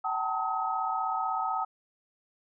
sine tone cluster, 762 / 878 / 914 / 1271 Hz, G5 / A5 / A#5 / D#6, -49 / -4 / -34 / +36 cents, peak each -32 / -34 / -38 / -31 dBFS, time 0.04-1.65 s, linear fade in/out 10 ms, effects none

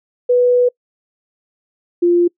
sine tone pair in turn, 492.3 / 348.1 Hz, B4 / F4, -6 / -6 cents, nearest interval tritone, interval 600 cents, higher first, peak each -9 dBFS, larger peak neither, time 0.29-0.69 / 2.02-2.28 s, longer first, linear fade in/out 10 ms, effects noise-tail reverb RT60 0.1 s tail -26 dB re dry

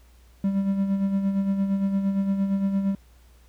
triangle tone with tremolo, 196 Hz, G3, in tune, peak -17 dBFS, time 0.44-2.95 s, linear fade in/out 2 ms, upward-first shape sine, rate 8.7 Hz, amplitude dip 50%, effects added 60 Hz sine -51 dBFS peak until 3.48 s + pink hiss -61 dBFS RMS until 3.48 s

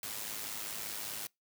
white noise with amplitude modulation, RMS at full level -38 dBFS, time 0.03-1.27 s, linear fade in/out 2 ms, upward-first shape sine, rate 105 Hz, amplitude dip 55%, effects noise-tail reverb RT60 0.2 s tail -26 dB re dry + high-pass 80 Hz 12 dB/octave

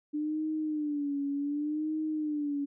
sine tone with vibrato, 296.3 Hz, D4, 15 cents sharp, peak -29 dBFS, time 0.13-2.66 s, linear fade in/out 20 ms, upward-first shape sine, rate 0.67 Hz, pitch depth 89 cents each way, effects none

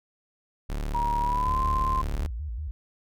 40% pulse tone, 36.55 Hz, D1, 7 cents flat, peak -27 dBFS, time 0.69-2.27 s, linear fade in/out 10 ms
sine tone with pitch glide, 951 to 1043.1 Hz, A#5 to C6, +34 to -6 cents, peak -24 dBFS, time 0.94-2.02 s, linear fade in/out 10 ms, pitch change +160 cents, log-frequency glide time 1.19-1.6 s
sine tone with vibrato, 65.41 Hz, C2, in tune, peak -30 dBFS, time 1.47-2.71 s, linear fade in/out 0 ms, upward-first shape square, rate 5.4 Hz, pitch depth 250 cents each way
effects none

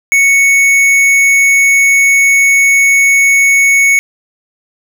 triangle tone with tanh clipping, 2217 Hz, C#7, in tune, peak -7 dBFS, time 0.12-3.99 s, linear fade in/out 0 ms, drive 17 dB, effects none

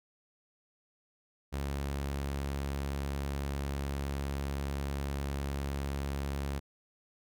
sawtooth tone, 69.7 Hz, C#2, 10 cents sharp, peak -29 dBFS, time 1.52-6.6 s, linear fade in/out 20 ms, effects none

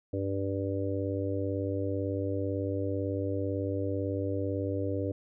harmonic tone, 98 Hz, G2, in tune, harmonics 1 / 3 / 4 / 5 / 6, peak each -33 / -34 / -38 / -35 / -39 dBFS, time 0.13-5.12 s, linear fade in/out 5 ms, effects none

